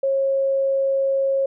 sine tone, 543 Hz, C#5, 36 cents flat, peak -17 dBFS, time 0.03-1.46 s, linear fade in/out 5 ms, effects none

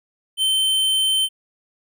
square tone, 3094 Hz, G7, 23 cents flat, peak -17 dBFS, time 0.37-1.29 s, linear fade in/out 50 ms, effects none

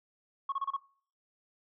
sine tone bursts, 1100 Hz, C#6, 14 cents flat, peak -28 dBFS, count 5, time 0.49-0.766 s, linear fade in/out 5 ms, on 32 ms, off 29 ms, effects noise-tail reverb RT60 0.5 s tail -22 dB re dry + tanh soft clip ceiling -26 dBFS

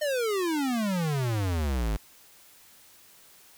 square exponential sweep, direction down, 617 to 49 Hz, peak -26 dBFS, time 0.01-1.97 s, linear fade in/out 10 ms, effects white hiss -55 dBFS RMS until 3.57 s

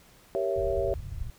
sine chord, G diminished seventh, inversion none, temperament equal with one note detuned, 392 / 466.2 / 554.4 / 665.8 Hz, G4 / Bb4 / Db5 / Fb5, 0 / 0 / 0 / +17 cents, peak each -30 / -34 / -30 / -31 dBFS, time 0.35-0.94 s, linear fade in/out 0 ms
pink low-pass noise, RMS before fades -35 dBFS, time 0.56-1.3 s, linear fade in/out 0 ms, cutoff 120 Hz, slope 24 dB/octave
effects pink hiss -57 dBFS RMS until 1.38 s

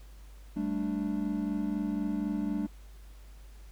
triangle chord, G suspended second, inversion none, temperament equal, 196 / 220 / 293.7 Hz, G3 / A3 / D4, 0 / 0 / 0 cents, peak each -32 / -32 / -31 dBFS, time 0.56-2.67 s, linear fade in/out 10 ms, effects added 50 Hz sine -47 dBFS peak until 3.71 s + pink hiss -61 dBFS RMS until 3.71 s

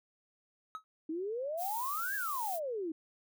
triangle tone with exponential decay, 1279 Hz, D#6, 47 cents sharp, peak -33 dBFS, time 0.75-0.84 s, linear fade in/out 0 ms, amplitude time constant 18 ms
sine exponential two-way sweep, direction up then down, 306.5 to 1689 to 306.5 Hz, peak -34 dBFS, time 1.09-2.92 s, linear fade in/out 5 ms, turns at 2.15 s
violet noise, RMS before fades -41 dBFS, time 1.57-2.6 s, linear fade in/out 50 ms
effects none

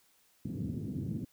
pink band-pass noise, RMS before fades -37 dBFS, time 0.45-1.25 s, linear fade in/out 5 ms, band 110 to 270 Hz, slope 24 dB/octave, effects white hiss -68 dBFS RMS until 1.32 s

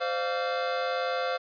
square tone cluster, 518 / 598 / 700 / 1147 / 1375 Hz, C5 / D5 / F5 / D6 / F6, -17 / +31 / +4 / -41 / -27 cents, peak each -31 / -40 / -33 / -38 / -36 dBFS, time 0-1.38 s, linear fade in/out 20 ms, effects resampled to 11025 Hz + 10-bit

